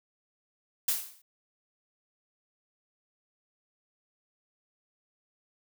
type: noise with exponential decay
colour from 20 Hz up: blue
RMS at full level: -24 dBFS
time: 0.88-1.22 s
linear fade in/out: 5 ms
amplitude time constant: 73 ms
effects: none